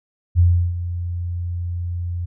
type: tone with ADSR envelope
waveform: sine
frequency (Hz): 87.31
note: F2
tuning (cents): 0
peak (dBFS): -9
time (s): 0.35-2.26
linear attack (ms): 42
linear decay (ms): 340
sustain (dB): -13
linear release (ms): 14
effects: none